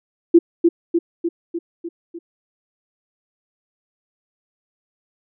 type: tone with echo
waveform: sine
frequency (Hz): 338.9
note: E4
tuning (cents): +48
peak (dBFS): -5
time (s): 0.34-0.39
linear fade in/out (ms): 10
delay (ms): 300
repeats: 6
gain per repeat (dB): -4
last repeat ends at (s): 2.19
effects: none